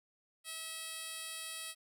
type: tone with band-pass filter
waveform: 10% pulse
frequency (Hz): 646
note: E5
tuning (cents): -35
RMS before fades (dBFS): -44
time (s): 0.44-1.75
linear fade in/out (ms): 50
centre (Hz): 9300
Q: 0.71
effects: 11-bit